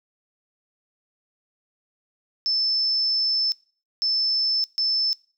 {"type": "tone bursts at uneven times", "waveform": "sine", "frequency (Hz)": 5274, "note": "E8", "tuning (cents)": 0, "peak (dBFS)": -20, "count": 3, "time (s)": [[2.46, 3.52], [4.02, 4.64], [4.78, 5.13]], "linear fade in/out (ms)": 0, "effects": ["noise-tail reverb RT60 0.4 s tail -21 dB re dry"]}